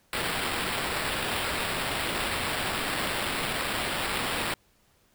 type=noise with sample-and-hold; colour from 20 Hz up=white; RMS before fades=-30 dBFS; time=0.13-4.54 s; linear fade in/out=2 ms; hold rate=6300 Hz; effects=pink hiss -65 dBFS RMS until 5.14 s